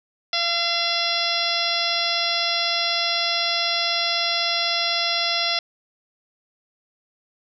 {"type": "harmonic tone with a mistuned harmonic", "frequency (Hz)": 684, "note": "F5", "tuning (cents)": -36, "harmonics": [1, 2, 3, 4, 5, 6, 7, 8], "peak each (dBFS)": [-29, -31, -29, -30, -26, -27, -28, -30], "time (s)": [0.33, 5.59], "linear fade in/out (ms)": 2, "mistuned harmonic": 7, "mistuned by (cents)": 57, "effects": []}